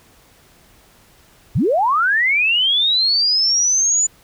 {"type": "linear sweep", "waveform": "sine", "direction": "up", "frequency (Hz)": [79.8, 7040], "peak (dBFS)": -13, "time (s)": [1.55, 4.07], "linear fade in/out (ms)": 10, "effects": ["pink hiss -51 dBFS RMS until 4.23 s"]}